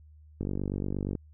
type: click train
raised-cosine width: 3 ms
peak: -19 dBFS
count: 37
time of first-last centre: 0.41-1.152 s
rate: 48.5 Hz
effects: added 76 Hz sine -51 dBFS peak until 1.33 s